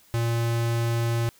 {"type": "tone", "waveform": "square", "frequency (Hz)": 116.54, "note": "A#2", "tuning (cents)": 0, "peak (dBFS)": -23, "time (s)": [0.14, 1.29], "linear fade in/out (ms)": 0, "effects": ["white hiss -57 dBFS RMS until 1.39 s"]}